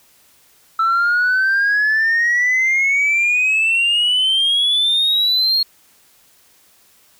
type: exponential sweep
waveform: sine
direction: up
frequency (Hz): 1318.5 to 4290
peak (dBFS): -11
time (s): 0.79-5.63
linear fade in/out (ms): 5
effects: tanh soft clip ceiling -11 dBFS + white hiss -53 dBFS RMS until 7.19 s